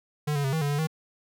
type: tone with pitch steps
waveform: square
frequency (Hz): 149.2 / 142.7 / 134.6 / 159.9 / 143.7 / 144.7 / 158.5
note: D3 / D3 / C3 / D#3 / D3 / D3 / D#3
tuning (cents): +28 / -49 / +49 / +48 / -37 / -25 / +32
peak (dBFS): -25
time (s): 0.27-0.872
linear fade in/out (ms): 10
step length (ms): 86
effects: none